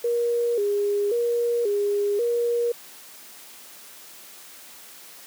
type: tone with vibrato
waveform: sine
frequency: 440 Hz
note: A4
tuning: in tune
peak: -20 dBFS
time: 0.04-2.72 s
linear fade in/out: 5 ms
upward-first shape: square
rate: 0.93 Hz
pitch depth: 130 cents each way
effects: white hiss -45 dBFS RMS until 5.26 s + high-pass 200 Hz 12 dB/octave